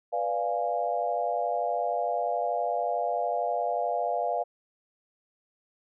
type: chord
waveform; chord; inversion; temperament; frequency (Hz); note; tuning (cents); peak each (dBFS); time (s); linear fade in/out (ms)
sine; B diminished seventh; none; equal; 493.9 / 587.3 / 698.5 / 830.6; B4 / D5 / F5 / Ab5; 0 / 0 / 0 / 0; -33 / -32 / -28 / -34; 0.12-4.44; 20
effects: none